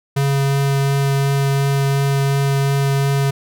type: tone with vibrato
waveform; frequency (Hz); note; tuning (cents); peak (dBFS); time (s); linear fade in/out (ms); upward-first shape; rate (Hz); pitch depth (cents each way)
square; 138.59; C#3; 0; -15; 0.16-3.31; 10; triangle; 2.8; 9
effects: none